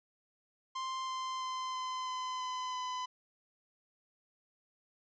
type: tone with pitch steps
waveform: 45% pulse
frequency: 1046.5 / 1039.9 / 1033.3 / 1026.7 / 1020.2 / 1013.8 / 1007.4 Hz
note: C6 / C6 / C6 / C6 / C6 / B5 / B5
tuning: 0 / -11 / -22 / -33 / -44 / +45 / +34 cents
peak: -36 dBFS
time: 0.75-3.06 s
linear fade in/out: 10 ms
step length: 330 ms
effects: resampled to 16000 Hz